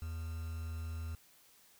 triangle tone with quantisation, 81.4 Hz, E2, 21 cents flat, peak -36 dBFS, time 0.02-1.15 s, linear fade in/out 0 ms, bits 9, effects white hiss -64 dBFS RMS until 1.79 s

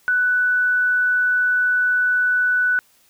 sine tone, 1488 Hz, F#6, 9 cents sharp, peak -15 dBFS, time 0.08-2.79 s, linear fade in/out 0 ms, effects white hiss -57 dBFS RMS until 3.09 s

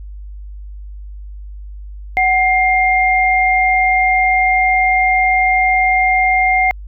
sine tone pair together, 747 / 2113 Hz, F#5 / C7, +16 / +16 cents, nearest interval octave + tritone, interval 1800 cents, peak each -13 dBFS, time 2.17-6.71 s, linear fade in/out 0 ms, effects added 50 Hz sine -28 dBFS peak until 6.87 s

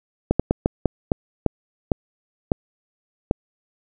slowing click train, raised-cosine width 2 ms, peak -3 dBFS, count 10, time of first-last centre 0.31-3.311 s, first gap 86 ms, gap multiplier 1.32, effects none

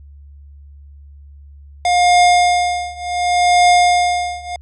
square tone with tremolo, 711 Hz, F5, 31 cents sharp, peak -8 dBFS, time 1.85-4.56 s, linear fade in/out 2 ms, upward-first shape triangle, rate 0.68 Hz, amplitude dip 95%, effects added 71 Hz sine -37 dBFS peak until 4.61 s + resampled to 22050 Hz

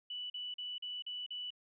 sine tone bursts, 2965 Hz, F#7, 3 cents sharp, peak -39 dBFS, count 6, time 0.1-1.505 s, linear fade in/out 5 ms, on 200 ms, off 41 ms, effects none

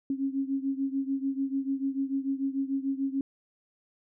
sine beating tone pair, 270 / 276.8 Hz, C#4 / C#4, -45 / -2 cents, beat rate 6.8 Hz, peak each -29 / -32 dBFS, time 0.1-3.21 s, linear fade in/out 2 ms, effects none

